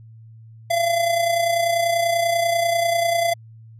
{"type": "tone with amplitude modulation", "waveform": "square", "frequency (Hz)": 681, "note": "F5", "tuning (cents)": -44, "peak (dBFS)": -16, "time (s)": [0.7, 3.34], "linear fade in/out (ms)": 10, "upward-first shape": "sine", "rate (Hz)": 30.2, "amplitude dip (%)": 50, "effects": ["added 112 Hz sine -41 dBFS peak until 3.79 s", "resampled to 32000 Hz"]}